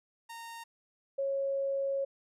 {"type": "tone pair in turn", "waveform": ["sawtooth", "sine"], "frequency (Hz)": [923, 548.8], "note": ["A#5", "C#5"], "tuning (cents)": [-17, -17], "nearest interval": "major sixth", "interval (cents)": 900, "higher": "first", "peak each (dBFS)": [-39, -29], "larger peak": "second", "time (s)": [[0.29, 0.64], [1.18, 2.05]], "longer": "second", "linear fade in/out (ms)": 10, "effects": ["resampled to 32000 Hz"]}